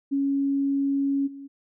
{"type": "tone with level steps", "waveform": "sine", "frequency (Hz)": 277.2, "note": "C#4", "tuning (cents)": 0, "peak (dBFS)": [-21, -37], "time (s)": [0.11, 1.48], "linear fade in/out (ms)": 20, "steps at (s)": 1.26, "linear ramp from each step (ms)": 20, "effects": []}